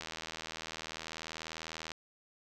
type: click train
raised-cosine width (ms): 0.2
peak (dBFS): -23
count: 154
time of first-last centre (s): 0.01-1.918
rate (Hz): 80.2
effects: none